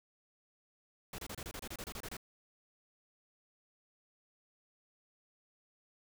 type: noise bursts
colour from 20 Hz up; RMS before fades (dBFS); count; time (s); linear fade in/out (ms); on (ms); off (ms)
pink; -44; 13; 1.13-2.168; 2; 54; 28
effects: none